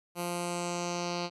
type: tone with low-pass filter sweep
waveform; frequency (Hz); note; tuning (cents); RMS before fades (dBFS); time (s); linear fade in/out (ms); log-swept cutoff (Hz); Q
10% pulse; 174.61; F3; 0; -34; 0.15-1.3; 50; 12000 to 4500; 2.9
effects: none